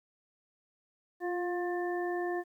harmonic tone with a mistuned harmonic, 355.1 Hz, F4, 29 cents sharp, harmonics 1 / 2 / 3 / 5, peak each -32 / -37 / -46 / -41 dBFS, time 1.2-2.44 s, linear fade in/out 50 ms, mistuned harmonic 1, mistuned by -22 cents, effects 11-bit

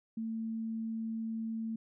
sine tone, 224.2 Hz, A3, 33 cents sharp, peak -34 dBFS, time 0.17-1.76 s, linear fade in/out 5 ms, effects none

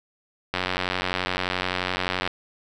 click train, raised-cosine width 0.3 ms, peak -8 dBFS, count 160, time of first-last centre 0.54-2.276 s, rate 91.6 Hz, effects none

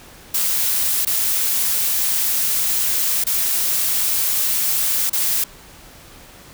blue noise with dropouts, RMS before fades -19 dBFS, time 0.34-5.44 s, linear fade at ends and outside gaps 5 ms, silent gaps 1.051-1.069 / 3.24-3.266 / 5.097-5.13 s, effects pink hiss -43 dBFS RMS until 6.53 s

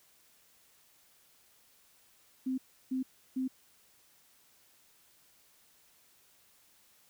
sine tone bursts, 259.7 Hz, C4, 13 cents flat, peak -30 dBFS, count 3, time 2.46-3.48 s, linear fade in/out 10 ms, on 120 ms, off 330 ms, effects white hiss -65 dBFS RMS until 7.09 s

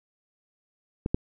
clicks, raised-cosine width 3 ms, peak -14 / -10 dBFS, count 2, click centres 1.061 / 1.145 s, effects none

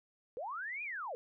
sine linear two-way sweep, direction up then down, 441 to 2489 to 441 Hz, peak -38 dBFS, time 0.37-1.15 s, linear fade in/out 0 ms, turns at 0.83 s, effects none

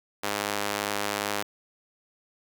sawtooth tone with high-pass filter, 102.6 Hz, G#2, 21 cents flat, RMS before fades -30 dBFS, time 0.23-1.43 s, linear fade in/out 10 ms, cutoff 490 Hz, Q 0.52, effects none

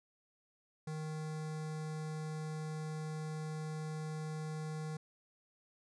square tone with notch filter, 155.56 Hz, D#3, in tune, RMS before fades -41 dBFS, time 0.87-4.97 s, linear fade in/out 5 ms, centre 2900 Hz, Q 1.6, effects resampled to 22050 Hz

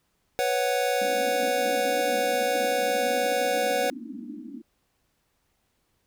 square chord, B suspended second, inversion none, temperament equal, 493.9 / 554.4 / 740 Hz, B4 / C#5 / F#5, 0 / 0 / 0 cents, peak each -28 dBFS, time 0.39-3.9 s, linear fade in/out 0 ms
white band-pass noise, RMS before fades -38 dBFS, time 1.01-4.62 s, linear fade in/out 10 ms, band 210 to 310 Hz, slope 96 dB/octave
effects pink hiss -72 dBFS RMS until 6.06 s

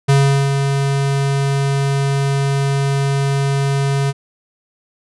square tone with ADSR envelope, 138.59 Hz, C#3, in tune, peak -9 dBFS, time 0.08-4.13 s, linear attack 15 ms, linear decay 390 ms, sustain -6 dB, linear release 37 ms, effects resampled to 24000 Hz

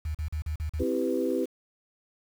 sine tone bursts, 76.7 Hz, D#2, 24 cents flat, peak -28 dBFS, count 6, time 0.05-0.832 s, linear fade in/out 5 ms, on 97 ms, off 40 ms
sine chord, C major seventh, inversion none, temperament equal with one note detuned, 261.6 / 329.6 / 392 / 499 Hz, C4 / E4 / G4 / B4, 0 / 0 / 0 / +18 cents, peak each -30 dBFS, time 0.79-1.46 s, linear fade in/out 20 ms
effects tanh soft clip ceiling -14 dBFS + 8-bit

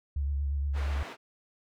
sine tone with vibrato, 70.6 Hz, C#2, 32 cents sharp, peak -27 dBFS, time 0.16-1.03 s, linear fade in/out 5 ms, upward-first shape sine, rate 8.5 Hz, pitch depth 42 cents each way
white band-pass noise, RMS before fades -43 dBFS, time 0.73-1.17 s, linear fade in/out 50 ms, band 180 to 1800 Hz, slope 12 dB/octave
effects none

